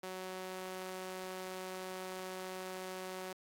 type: tone with high-pass filter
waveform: sawtooth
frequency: 186.1 Hz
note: F#3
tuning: 10 cents sharp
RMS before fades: -44 dBFS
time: 0.03-3.33 s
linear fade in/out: 5 ms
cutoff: 390 Hz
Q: 1
effects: AAC 64 kbps